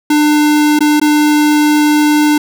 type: tone with dropouts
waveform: square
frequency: 299.3 Hz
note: D4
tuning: 33 cents sharp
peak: -8 dBFS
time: 0.1-2.38 s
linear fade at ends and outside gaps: 5 ms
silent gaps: 0.791-0.806 / 0.999-1.014 s
effects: none